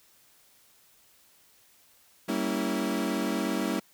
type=chord; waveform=35% pulse; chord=G diminished seventh; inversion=none; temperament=equal with one note detuned; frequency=196 / 233.1 / 281.7 / 329.6 Hz; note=G3 / Bb3 / Db4 / Fb4; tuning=0 / 0 / +28 / 0 cents; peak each=-31 dBFS; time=2.28-3.8 s; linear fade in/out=10 ms; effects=white hiss -61 dBFS RMS until 3.93 s